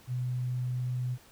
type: tone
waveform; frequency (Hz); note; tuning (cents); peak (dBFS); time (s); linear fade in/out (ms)
sine; 125.1; B2; +23; -29; 0.07-1.18; 50
effects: pink hiss -57 dBFS RMS until 1.31 s